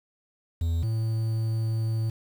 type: tone pair in turn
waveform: triangle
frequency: 83.2 / 111.77 Hz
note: E2 / A2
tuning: +17 / +28 cents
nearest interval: perfect fourth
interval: 511 cents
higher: second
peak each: -21 / -22 dBFS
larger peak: first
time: 0.61-0.83 / 0.83-2.1 s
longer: second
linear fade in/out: 5 ms
effects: 8-bit